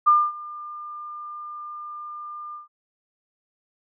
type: tone with ADSR envelope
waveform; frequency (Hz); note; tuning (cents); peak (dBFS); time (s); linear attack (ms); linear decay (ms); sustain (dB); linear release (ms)
sine; 1201; D6; +38; -11; 0.06-2.68; 19; 240; -22; 140
effects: none